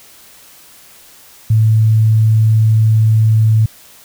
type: tone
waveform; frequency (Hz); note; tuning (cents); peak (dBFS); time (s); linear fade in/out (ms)
sine; 110; A2; 0; -7; 1.5-3.66; 5
effects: white hiss -42 dBFS RMS until 4.04 s